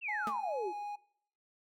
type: exponential sweep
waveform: sine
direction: down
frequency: 2805 to 323.2 Hz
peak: -34 dBFS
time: 0.01-0.73 s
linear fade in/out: 50 ms
type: tone with vibrato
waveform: triangle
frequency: 833 Hz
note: G#5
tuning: 5 cents sharp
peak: -36 dBFS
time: 0.08-0.96 s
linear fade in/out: 10 ms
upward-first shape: square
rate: 2.3 Hz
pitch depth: 16 cents each way
type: tone with exponential decay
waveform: sawtooth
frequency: 221.5 Hz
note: A3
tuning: 12 cents sharp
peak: -31 dBFS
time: 0.27-0.38 s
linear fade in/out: 2 ms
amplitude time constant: 22 ms
effects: noise-tail reverb RT60 0.7 s tail -23 dB re dry